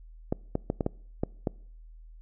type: clicks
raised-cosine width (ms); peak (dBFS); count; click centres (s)
2; -13; 7; 0.325 / 0.554 / 0.701 / 0.808 / 0.864 / 1.235 / 1.472
effects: noise-tail reverb RT60 0.6 s tail -25 dB re dry + added 40 Hz sine -46 dBFS peak until 2.21 s